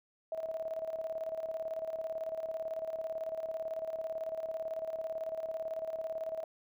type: tone with tremolo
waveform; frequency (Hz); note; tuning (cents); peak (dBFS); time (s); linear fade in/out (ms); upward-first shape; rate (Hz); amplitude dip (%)
sine; 645; E5; -38; -33; 0.32-6.44; 2; square; 18; 60
effects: none